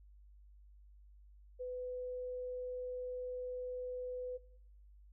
sine tone, 501 Hz, B4, 25 cents sharp, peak -39 dBFS, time 1.59-4.38 s, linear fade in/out 20 ms, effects noise-tail reverb RT60 0.7 s tail -19 dB re dry + added 50 Hz sine -57 dBFS peak until 5.12 s

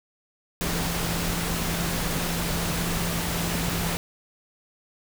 sine tone in noise, 170 Hz, F3, 46 cents flat, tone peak -30 dBFS, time 0.61-3.97 s, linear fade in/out 0 ms, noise pink, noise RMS -28 dBFS, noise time 0.61-3.97 s, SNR -5 dB, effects none

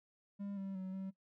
triangle tone with pitch steps, 200.5 / 194.1 / 187.8 / 191.5 Hz, G3 / G3 / F#3 / G3, +39 / -17 / +26 / -40 cents, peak -38 dBFS, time 0.39-1.11 s, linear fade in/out 20 ms, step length 180 ms, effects noise-tail reverb RT60 0.1 s tail -19 dB re dry

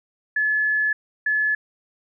sine tone bursts at uneven times, 1717 Hz, A6, 43 cents flat, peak -18 dBFS, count 2, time 0.36-0.93 / 1.26-1.55 s, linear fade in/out 5 ms, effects none

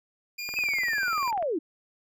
25% pulse tone with pitch glide, 2414 to 2385 Hz, D7 to D7, +47 to +26 cents, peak -29 dBFS, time 0.38-1.31 s, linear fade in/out 10 ms, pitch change -21 cents, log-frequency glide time 0.54-1.02 s
click train, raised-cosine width 0.5 ms, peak -25 dBFS, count 20, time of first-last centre 0.49-1.426 s, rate 20.3 Hz
sine linear sweep, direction down, 2600 to 282.2 Hz, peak -25 dBFS, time 0.56-1.59 s, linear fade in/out 10 ms
effects none

